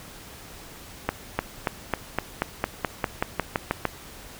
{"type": "accelerating click train", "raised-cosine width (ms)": 0.5, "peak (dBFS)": -7, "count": 14, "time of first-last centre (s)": [1.09, 3.853], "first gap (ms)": 300, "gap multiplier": 0.94, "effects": ["pink hiss -44 dBFS RMS until 4.39 s"]}